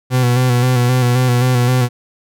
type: tone with vibrato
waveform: 40% pulse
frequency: 124.7 Hz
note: B2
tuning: 17 cents sharp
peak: -10 dBFS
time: 0.1-1.89 s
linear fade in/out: 50 ms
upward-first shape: square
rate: 3.8 Hz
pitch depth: 35 cents each way
effects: none